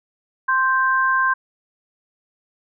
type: tone pair together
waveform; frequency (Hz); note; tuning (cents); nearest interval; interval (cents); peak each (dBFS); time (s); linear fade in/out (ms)
sine; 1050.2 / 1568; C6 / G6; +6 / 0; perfect fifth; 694; -18; 0.48-1.34; 10
effects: none